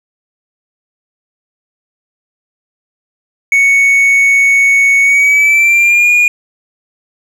triangle tone with pitch glide, 2221 to 2436 Hz, C#7 to D#7, +3 to -37 cents, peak -4 dBFS, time 3.52-6.28 s, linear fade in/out 2 ms, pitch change +160 cents, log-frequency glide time 5.02-6.1 s, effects none

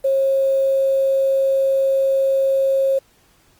sine tone with quantisation, 540 Hz, C#5, 45 cents flat, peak -14 dBFS, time 0.04-2.99 s, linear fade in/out 10 ms, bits 7, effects pink hiss -56 dBFS RMS until 3.59 s + Opus 32 kbps

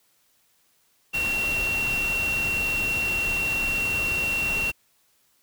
sine tone in noise, 2733 Hz, F7, 38 cents flat, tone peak -23 dBFS, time 1.13-4.72 s, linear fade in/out 20 ms, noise pink, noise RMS -33 dBFS, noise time 1.13-4.72 s, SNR +7 dB, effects white hiss -65 dBFS RMS until 5.42 s

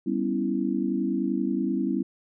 sine chord, C# half-diminished seventh, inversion second, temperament equal, 196 / 246.9 / 277.2 / 329.6 Hz, G3 / B3 / C#4 / E4, 0 / 0 / 0 / 0 cents, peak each -29 dBFS, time 0.06-2.03 s, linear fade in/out 10 ms, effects none

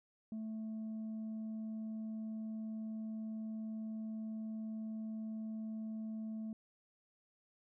sine tone, 219.5 Hz, A3, 4 cents flat, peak -37 dBFS, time 0.32-6.53 s, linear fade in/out 2 ms, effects tanh soft clip ceiling -39 dBFS

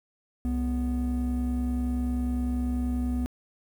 triangle tone pair together, 65.4 / 246.5 Hz, C2 / B3, 0 / -3 cents, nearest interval octave + major seventh, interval 2297 cents, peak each -25 dBFS, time 0.45-3.26 s, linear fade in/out 0 ms, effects tanh soft clip ceiling -19 dBFS + 9-bit

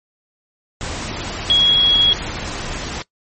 sine tone in noise, 3322 Hz, G#7, in tune, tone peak -10 dBFS, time 1.5-2.13 s, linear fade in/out 0 ms, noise pink, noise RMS -26 dBFS, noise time 0.81-3.02 s, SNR +13 dB, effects noise-tail reverb RT60 0.1 s tail -20 dB re dry + MP3 32 kbps

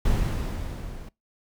brown noise with level ramp, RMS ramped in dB -22 to -39 dBFS, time 0.05-1.09 s, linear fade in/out 5 ms, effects noise-tail reverb RT60 0.2 s tail -23 dB re dry

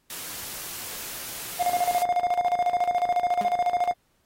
white noise, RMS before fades -36 dBFS, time 0.1-2.03 s, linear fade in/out 2 ms
triangle tone with tremolo, 711 Hz, F5, 31 cents sharp, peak -17 dBFS, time 1.59-3.94 s, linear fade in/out 20 ms, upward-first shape square, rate 14 Hz, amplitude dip 70%
sawtooth tone with exponential decay, 205.6 Hz, G#3, 17 cents flat, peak -24 dBFS, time 3.41-3.54 s, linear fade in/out 0 ms, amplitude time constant 28 ms
effects pink hiss -69 dBFS RMS until 4.25 s + AAC 48 kbps

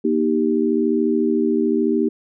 sine chord, Eb major, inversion second, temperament equal with one note detuned, 237.3 / 311.1 / 392 Hz, Bb3 / Eb4 / G4, +31 / 0 / 0 cents, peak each -20 dBFS, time 0.04-2.09 s, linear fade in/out 10 ms, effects none

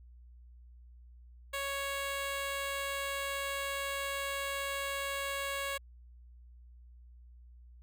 10% pulse tone, 554.4 Hz, C#5, in tune, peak -26 dBFS, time 1.53-5.78 s, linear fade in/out 10 ms, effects added 60 Hz sine -52 dBFS peak until 7.82 s

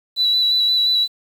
sine tone with vibrato, 3951 Hz, B7, in tune, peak -13 dBFS, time 0.16-1.08 s, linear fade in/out 50 ms, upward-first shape square, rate 5.7 Hz, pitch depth 14 cents each way, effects tanh soft clip ceiling -9 dBFS + 7-bit

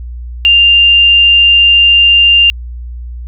sine tone, 2794 Hz, F7, in tune, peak -3 dBFS, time 0.45-2.5 s, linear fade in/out 0 ms, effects added 60 Hz sine -21 dBFS peak until 3.27 s

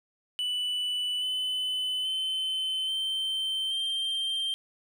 triangle tone with pitch steps, 2974 / 3019 / 3065 / 3111 / 3158 Hz, F#7 / F#7 / G7 / G7 / G7, +8 / +34 / -40 / -14 / +12 cents, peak -26 dBFS, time 0.39-4.54 s, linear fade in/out 0 ms, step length 830 ms, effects none

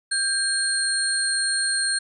sine tone cluster, 1592 / 4238 / 8680 Hz, G6 / C8 / C#9, +26 / +21 / -37 cents, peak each -25 dBFS, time 0.11-1.99 s, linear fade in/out 10 ms, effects none

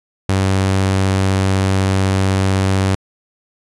sawtooth tone, 95.9 Hz, G2, 37 cents flat, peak -9 dBFS, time 0.29-2.95 s, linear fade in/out 0 ms, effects resampled to 24000 Hz

